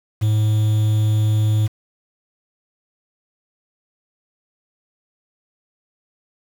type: tone with quantisation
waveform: triangle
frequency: 107.5 Hz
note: A2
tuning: 40 cents flat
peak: -12 dBFS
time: 0.21-1.68 s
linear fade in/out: 20 ms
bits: 6
effects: none